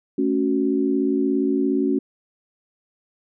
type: chord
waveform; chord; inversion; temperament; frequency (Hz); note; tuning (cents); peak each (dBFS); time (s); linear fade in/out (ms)
sine; F# minor; first; equal; 220 / 277.2 / 370; A3 / C#4 / F#4; 0 / 0 / 0; -25 / -20 / -23; 0.18-1.99; 5
effects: none